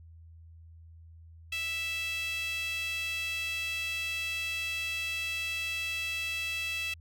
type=tone with high-pass filter; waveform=sawtooth; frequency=659.3 Hz; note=E5; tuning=in tune; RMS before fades=-34 dBFS; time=1.52-6.94 s; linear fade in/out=5 ms; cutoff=2700 Hz; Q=6.1; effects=added 82 Hz sine -49 dBFS peak until 7 s